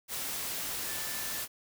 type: tone in noise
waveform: sine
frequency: 1760 Hz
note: A6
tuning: in tune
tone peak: -45 dBFS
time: 0.84-1.45 s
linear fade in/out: 50 ms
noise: white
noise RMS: -36 dBFS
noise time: 0.08-1.48 s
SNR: -12 dB
effects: none